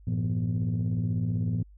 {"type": "tone cluster", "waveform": "sine", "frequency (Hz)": [96, 112.3, 169.1, 243.6], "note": ["G2", "A2", "E3", "B3"], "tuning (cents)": [-36, 36, 44, -24], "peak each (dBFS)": [-33, -26, -29, -34], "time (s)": [0.07, 1.63], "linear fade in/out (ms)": 5, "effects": ["tanh soft clip ceiling -20 dBFS", "added 50 Hz sine -49 dBFS peak until 1.77 s"]}